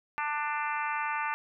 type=harmonic tone; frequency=296.6 Hz; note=D4; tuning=17 cents sharp; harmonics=3 / 4 / 5 / 6 / 7 / 8 / 9; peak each=-33 / -35 / -37 / -39 / -40 / -41 / -42 dBFS; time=0.18-1.34 s; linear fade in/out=0 ms; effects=none